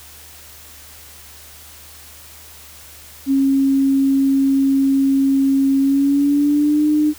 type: tone with pitch glide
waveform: sine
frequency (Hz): 272.1 to 301.9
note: C#4 to D4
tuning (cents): -32 to +48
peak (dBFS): -12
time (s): 3.26-7.14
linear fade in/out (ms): 50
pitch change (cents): +180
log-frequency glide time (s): 5.79-6.86
effects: added 76 Hz sine -47 dBFS peak until 7.18 s + white hiss -41 dBFS RMS until 7.18 s